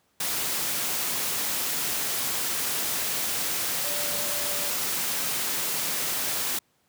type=tone in noise; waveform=sine; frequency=585 Hz; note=D5; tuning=7 cents flat; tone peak=-38 dBFS; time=3.84-4.69 s; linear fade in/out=5 ms; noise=white; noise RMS=-28 dBFS; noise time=0.2-6.59 s; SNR=-13 dB; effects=pink hiss -68 dBFS RMS until 6.88 s + high-pass 100 Hz 12 dB/octave